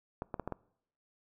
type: clicks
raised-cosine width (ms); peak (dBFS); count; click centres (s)
1; -22; 5; 0.221 / 0.342 / 0.397 / 0.476 / 0.523
effects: noise-tail reverb RT60 0.7 s tail -23 dB re dry